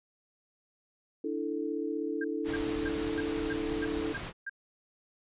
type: chord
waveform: sine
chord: D suspended second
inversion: none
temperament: equal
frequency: 293.7 / 329.6 / 440 Hz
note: D4 / E4 / A4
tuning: 0 / 0 / 0 cents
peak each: -35 dBFS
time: 1.24-4.13 s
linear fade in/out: 5 ms
type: tone bursts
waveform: sine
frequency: 1600 Hz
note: G6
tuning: 35 cents sharp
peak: -34 dBFS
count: 8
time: 2.21-4.496 s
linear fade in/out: 5 ms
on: 32 ms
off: 290 ms
type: noise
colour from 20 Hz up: pink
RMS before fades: -39 dBFS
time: 2.44-4.33 s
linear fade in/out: 50 ms
effects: resampled to 8000 Hz